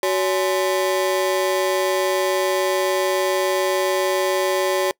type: ring-modulated tone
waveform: 35% pulse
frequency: 470 Hz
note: A#4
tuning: 14 cents sharp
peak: -13 dBFS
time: 0.03-4.91 s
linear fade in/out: 0 ms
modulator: 96.5 Hz
effects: noise-tail reverb RT60 0.1 s tail -24 dB re dry